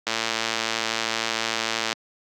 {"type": "click train", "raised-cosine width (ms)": 0.2, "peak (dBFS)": -6, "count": 211, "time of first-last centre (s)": [0.07, 1.928], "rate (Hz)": 113, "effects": ["high-pass 200 Hz 12 dB/octave", "Opus 48 kbps"]}